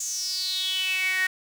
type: tone with high-pass filter sweep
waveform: sawtooth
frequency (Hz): 374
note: F#4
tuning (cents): +19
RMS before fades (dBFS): -27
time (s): 0-1.27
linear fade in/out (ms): 5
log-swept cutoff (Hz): 6900 to 1800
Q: 8.2
effects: none